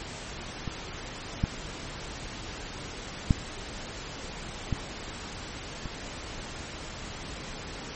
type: clicks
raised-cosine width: 5 ms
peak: -20 / -12 / -7 / -14 / -24 dBFS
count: 5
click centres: 0.677 / 1.439 / 3.308 / 4.727 / 5.857 s
effects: pink hiss -39 dBFS RMS until 7.95 s + MP3 32 kbps